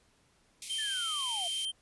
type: high-pass noise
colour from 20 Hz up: white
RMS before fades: -41 dBFS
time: 0.62-1.65 s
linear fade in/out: 0 ms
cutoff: 2100 Hz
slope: 96 dB/octave
type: tone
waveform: square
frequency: 3136 Hz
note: G7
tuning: in tune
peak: -33 dBFS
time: 0.69-1.72 s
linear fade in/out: 20 ms
type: linear sweep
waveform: sine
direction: down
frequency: 1800 to 659.3 Hz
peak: -39 dBFS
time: 0.78-1.48 s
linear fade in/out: 10 ms
effects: pink hiss -68 dBFS RMS until 1.81 s + resampled to 24000 Hz